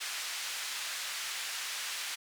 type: band-pass noise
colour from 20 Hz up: pink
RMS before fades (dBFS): -38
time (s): 0-2.16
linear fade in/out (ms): 20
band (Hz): 1800 to 8900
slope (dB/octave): 12
effects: none